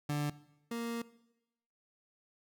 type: tone pair in turn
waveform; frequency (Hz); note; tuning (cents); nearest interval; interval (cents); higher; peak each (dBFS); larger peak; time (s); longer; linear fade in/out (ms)
30% pulse; 146.83 / 233.1; D3 / A#3; 0 / 0; minor sixth; 800; second; -29 / -33; first; 0.09-0.3 / 0.71-1.02; second; 5
effects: noise-tail reverb RT60 0.9 s tail -19 dB re dry